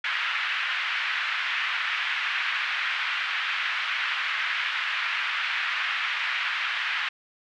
pink band-pass noise, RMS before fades -28 dBFS, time 0.04-7.09 s, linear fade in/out 5 ms, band 1400 to 3000 Hz, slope 24 dB/octave, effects none

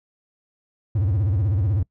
triangle tone with vibrato, 98 Hz, G2, in tune, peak -16 dBFS, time 0.95-1.83 s, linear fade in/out 5 ms, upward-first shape sine, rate 16 Hz, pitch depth 250 cents each way, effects noise-tail reverb RT60 0.1 s tail -23 dB re dry

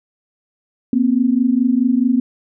sine tone pair together, 238.1 / 262.8 Hz, A#3 / C4, +37 / +8 cents, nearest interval major second, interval 171 cents, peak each -15 dBFS, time 0.93-2.2 s, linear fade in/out 2 ms, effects none

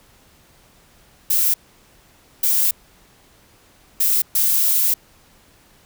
violet noise bursts at uneven times, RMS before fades -17 dBFS, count 4, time 1.3-1.54 / 2.43-2.71 / 4-4.22 / 4.35-4.94 s, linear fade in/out 5 ms, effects pink hiss -53 dBFS RMS until 5.85 s

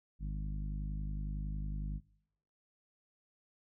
harmonic tone, 50.9 Hz, G#1, 34 cents flat, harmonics 1 / 2 / 3 / 4 / 5 / 6, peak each -36 / -49 / -43 / -49 / -56 / -61 dBFS, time 0.19-2.01 s, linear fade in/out 50 ms, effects noise-tail reverb RT60 0.8 s tail -24 dB re dry

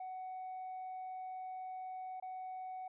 sine tone with dropouts, 746 Hz, F#5, 14 cents sharp, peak -40 dBFS, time 0-2.88 s, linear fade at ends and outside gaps 5 ms, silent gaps 2.2-2.224 s, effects tanh soft clip ceiling -40 dBFS

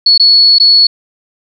sine tone with dropouts, 4393 Hz, C#8, 16 cents flat, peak -3 dBFS, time 0.06-0.87 s, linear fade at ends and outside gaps 5 ms, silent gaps 0.178-0.197 / 0.585-0.599 s, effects none

